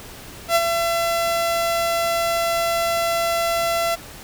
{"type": "tone with ADSR envelope", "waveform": "sawtooth", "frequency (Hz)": 675, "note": "E5", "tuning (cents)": 41, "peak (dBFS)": -9, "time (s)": [0.48, 3.96], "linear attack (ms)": 76, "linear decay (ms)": 40, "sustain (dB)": -6, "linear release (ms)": 20, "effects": ["pink hiss -39 dBFS RMS until 4.23 s"]}